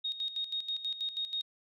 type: tone with tremolo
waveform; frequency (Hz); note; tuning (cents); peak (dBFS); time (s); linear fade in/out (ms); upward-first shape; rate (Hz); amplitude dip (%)
sine; 3729; A#7; 0; -31; 0.04-1.42; 10; square; 6.2; 70
effects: none